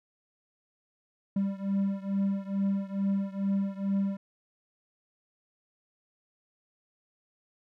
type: beating tone pair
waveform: triangle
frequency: 196 / 198.3 Hz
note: G3 / G3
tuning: 0 / +20 cents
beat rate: 2.3 Hz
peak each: -27 / -29 dBFS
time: 1.36-4.17 s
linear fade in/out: 5 ms
effects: none